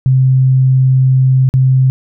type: tone with dropouts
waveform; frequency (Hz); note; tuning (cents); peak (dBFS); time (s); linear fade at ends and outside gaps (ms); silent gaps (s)
sine; 130.81; C3; 0; -6; 0.06-1.9; 0; 1.49-1.539
effects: none